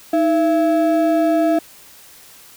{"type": "ring-modulated tone", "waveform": "triangle", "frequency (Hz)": 493.9, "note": "B4", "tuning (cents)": 0, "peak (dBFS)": -8, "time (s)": [0.13, 1.59], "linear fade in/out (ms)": 5, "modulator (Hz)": 179, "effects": ["white hiss -44 dBFS RMS until 2.56 s"]}